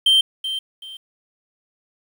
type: tone with echo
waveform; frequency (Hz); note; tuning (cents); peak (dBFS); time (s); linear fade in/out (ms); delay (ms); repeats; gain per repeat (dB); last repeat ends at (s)
triangle; 3136; G7; 0; -10; 0.06-0.21; 5; 380; 2; -11; 0.97
effects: 8-bit